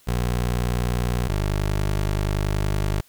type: tone pair in turn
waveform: 20% pulse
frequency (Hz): 60 / 50.59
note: B1 / G#1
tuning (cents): -49 / -45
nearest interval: minor third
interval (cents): 296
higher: first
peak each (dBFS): -16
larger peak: neither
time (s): 0.07-1.28 / 1.28-3.01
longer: second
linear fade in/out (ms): 10
effects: white hiss -56 dBFS RMS until 3.08 s